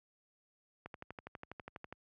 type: click train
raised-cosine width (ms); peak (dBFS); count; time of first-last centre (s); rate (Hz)
0.5; -30; 14; 0.86-1.926; 12.2
effects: high-pass 60 Hz 12 dB/octave